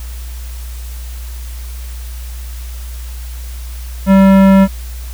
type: tone with tanh clipping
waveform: sine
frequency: 193.4 Hz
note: G3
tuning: 23 cents flat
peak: -6 dBFS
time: 4.06-4.68 s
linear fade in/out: 50 ms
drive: 18 dB
effects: added 60 Hz sine -23 dBFS peak until 5.13 s + white hiss -37 dBFS RMS until 5.13 s